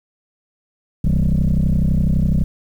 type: tone with frequency modulation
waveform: sine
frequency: 103.7 Hz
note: G#2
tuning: 2 cents flat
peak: -11 dBFS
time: 1.04-2.44 s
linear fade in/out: 5 ms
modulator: 32 Hz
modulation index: 3.1
effects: tanh soft clip ceiling -11 dBFS + 8-bit